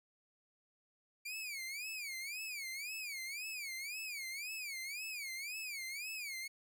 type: tone with vibrato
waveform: sawtooth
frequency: 2328 Hz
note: D7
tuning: 16 cents flat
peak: -38 dBFS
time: 1.25-6.48 s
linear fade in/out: 10 ms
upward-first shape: sine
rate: 1.9 Hz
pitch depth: 200 cents each way
effects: none